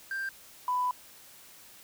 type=tone pair in turn; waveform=triangle; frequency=1580 / 995.3 Hz; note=G6 / B5; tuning=+13 / +13 cents; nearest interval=minor sixth; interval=800 cents; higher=first; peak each=-29 / -22 dBFS; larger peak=second; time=0.11-0.29 / 0.68-0.91 s; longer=second; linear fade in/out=2 ms; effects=tanh soft clip ceiling -24 dBFS + white hiss -53 dBFS RMS until 1.83 s